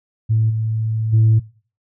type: tone with level steps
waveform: sine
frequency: 110.7 Hz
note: A2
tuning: 11 cents sharp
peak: -12 / -17 / -8 dBFS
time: 0.29-1.4 s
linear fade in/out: 20 ms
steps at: 0.49 / 1.12 s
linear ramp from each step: 20 ms
effects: noise-tail reverb RT60 0.4 s tail -21 dB re dry + tanh soft clip ceiling -7 dBFS